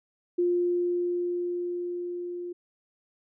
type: tone with level ramp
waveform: sine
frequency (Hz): 352.1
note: F4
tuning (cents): +14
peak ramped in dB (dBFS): -21 to -33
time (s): 0.38-2.53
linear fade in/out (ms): 10
effects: none